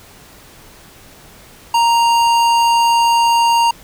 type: tone with tanh clipping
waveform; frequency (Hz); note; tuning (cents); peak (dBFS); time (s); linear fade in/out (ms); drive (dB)
sine; 932.3; A#5; 0; -12; 1.74-3.71; 5; 18
effects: pink hiss -42 dBFS RMS until 3.83 s